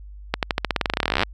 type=accelerating click train; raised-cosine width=0.3 ms; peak=-3 dBFS; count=27; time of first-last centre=0.34-1.234 s; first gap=88 ms; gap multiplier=0.91; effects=added 50 Hz sine -37 dBFS peak until 1.33 s